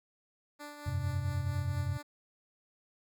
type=tone with tremolo; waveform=10% pulse; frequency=293.7 Hz; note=D4; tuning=in tune; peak=-34 dBFS; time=0.59-2.03 s; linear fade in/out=20 ms; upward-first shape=triangle; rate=4.4 Hz; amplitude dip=50%
type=chord; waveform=sine; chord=F suspended second; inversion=none; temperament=equal with one note detuned; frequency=88.37 / 98 / 130.81 Hz; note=F2 / G2 / C3; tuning=+21 / 0 / 0 cents; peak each=-35 / -35 / -35 dBFS; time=0.86-1.98 s; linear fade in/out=10 ms
effects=none